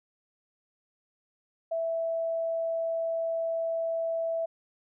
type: tone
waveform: sine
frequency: 659.3 Hz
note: E5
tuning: in tune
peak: -27 dBFS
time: 1.71-4.46 s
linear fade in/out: 10 ms
effects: none